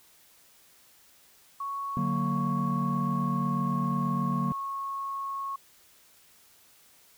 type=tone with pitch glide; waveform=sine; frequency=1110 to 1097.3 Hz; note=C#6 to C#6; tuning=+2 to -18 cents; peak=-31 dBFS; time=1.6-5.56 s; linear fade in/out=5 ms; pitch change=-20 cents; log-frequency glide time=2.67-3.79 s
type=chord; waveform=triangle; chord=D augmented; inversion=none; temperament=equal; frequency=146.83 / 185 / 233.1 Hz; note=D3 / F#3 / A#3; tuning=0 / 0 / 0 cents; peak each=-29 dBFS; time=1.97-4.52 s; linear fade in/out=0 ms
effects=white hiss -59 dBFS RMS until 7.17 s